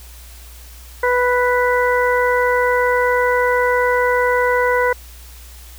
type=harmonic tone; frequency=493.9 Hz; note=B4; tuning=in tune; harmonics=1 / 2 / 3 / 4; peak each=-16 / -19 / -21 / -22 dBFS; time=1.03-4.93 s; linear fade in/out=5 ms; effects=added 60 Hz sine -37 dBFS peak until 5.78 s + white hiss -43 dBFS RMS until 5.78 s